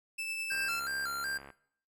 40% pulse tone with tremolo, 2637 Hz, E7, in tune, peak -33 dBFS, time 0.18-0.8 s, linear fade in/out 10 ms, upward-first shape sine, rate 9.7 Hz, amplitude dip 30%
square tone with vibrato, 1480 Hz, F#6, in tune, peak -34 dBFS, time 0.5-1.38 s, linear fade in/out 10 ms, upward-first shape square, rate 2.7 Hz, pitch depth 120 cents each way
click train, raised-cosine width 0.5 ms, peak -33 dBFS, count 69, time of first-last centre 0.52-1.503 s, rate 69.2 Hz
effects noise-tail reverb RT60 0.6 s tail -19 dB re dry

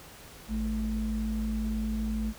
sine tone pair together, 54.5 / 218 Hz, A1 / A3, -16 / -16 cents, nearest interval 2 octaves, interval 2400 cents, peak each -30 / -29 dBFS, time 0.48-2.34 s, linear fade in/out 50 ms, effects tanh soft clip ceiling -22 dBFS + pink hiss -49 dBFS RMS until 2.38 s

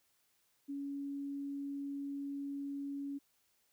sine tone, 280.6 Hz, C#4, 21 cents sharp, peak -38 dBFS, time 0.68-3.19 s, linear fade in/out 20 ms, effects white hiss -75 dBFS RMS until 3.72 s

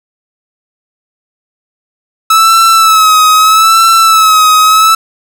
45% pulse tone with vibrato, 1300 Hz, E6, 24 cents flat, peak -3 dBFS, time 2.3-4.95 s, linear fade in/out 5 ms, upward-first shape sine, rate 0.79 Hz, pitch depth 51 cents each way, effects none

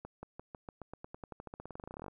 accelerating click train, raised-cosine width 1 ms, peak -30 dBFS, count 29, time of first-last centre 0.05-2.082 s, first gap 180 ms, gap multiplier 0.92, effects 12-bit

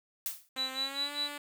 blue noise with exponential decay, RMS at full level -31 dBFS, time 0.26-0.49 s, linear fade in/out 1 ms, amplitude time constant 48 ms
5% pulse tone with pitch glide, 261.6 to 290.3 Hz, C4 to D4, 0 to -20 cents, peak -28 dBFS, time 0.56-1.38 s, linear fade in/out 5 ms, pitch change +180 cents, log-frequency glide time 0.73-1.12 s
sine tone with tremolo, 3951 Hz, B7, in tune, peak -29 dBFS, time 0.57-1.29 s, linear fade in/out 20 ms, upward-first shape sine, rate 5 Hz, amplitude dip 100%
effects none

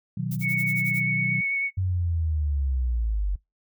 sine chord, B major, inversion none, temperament equal, 123.47 / 155.56 / 185 Hz, B2 / D#3 / F#3, 0 / 0 / 0 cents, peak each -30 dBFS, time 0.17-1.41 s, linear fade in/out 5 ms
violet noise with tremolo, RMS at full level -37 dBFS, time 0.31-1.01 s, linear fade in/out 2 ms, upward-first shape sine, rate 11 Hz, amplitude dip 100%
sine tone with vibrato, 2217 Hz, C#7, in tune, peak -23 dBFS, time 0.41-1.71 s, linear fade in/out 50 ms, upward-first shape triangle, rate 9.1 Hz, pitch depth 16 cents each way
sine linear sweep, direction down, 95 to 46.25 Hz, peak -22 dBFS, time 1.77-3.36 s, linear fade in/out 10 ms
effects noise-tail reverb RT60 0.2 s tail -25 dB re dry

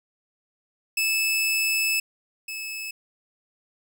sawtooth tone pair in turn, 2615 / 2602 Hz, E7 / E7, -15 / -23 cents, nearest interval unison, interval 8 cents, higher first, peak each -18 / -28 dBFS, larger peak first, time 0.97-2 / 2.48-2.91 s, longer first, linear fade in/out 5 ms, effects none

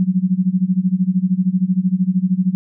sine tone with tremolo, 185 Hz, F#3, in tune, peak -10 dBFS, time 0-2.55 s, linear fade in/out 0 ms, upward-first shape sine, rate 13 Hz, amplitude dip 90%, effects none

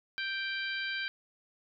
harmonic tone, 784 Hz, G5, in tune, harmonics 2 / 3 / 4 / 5 / 6, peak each -35 / -39 / -41 / -43 / -45 dBFS, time 0.18-1.08 s, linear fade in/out 0 ms, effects none

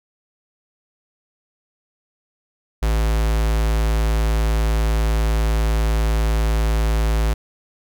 square tone with notch filter, 55 Hz, A1, in tune, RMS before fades -18 dBFS, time 2.82-7.34 s, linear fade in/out 10 ms, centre 220 Hz, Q 1.7, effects none

